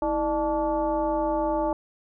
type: tone with frequency modulation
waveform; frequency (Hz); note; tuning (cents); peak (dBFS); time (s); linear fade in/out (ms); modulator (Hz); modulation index
sine; 599; D5; +34; -22; 0.02-1.73; 2; 276; 1.3
effects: none